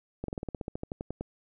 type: slowing click train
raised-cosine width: 2 ms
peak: -21 dBFS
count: 15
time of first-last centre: 0.24-1.21 s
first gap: 43 ms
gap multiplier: 1.07
effects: none